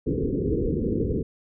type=low-pass noise; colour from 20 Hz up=white; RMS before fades=-25 dBFS; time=0.06-1.23 s; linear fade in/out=10 ms; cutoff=480 Hz; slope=96 dB/octave; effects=none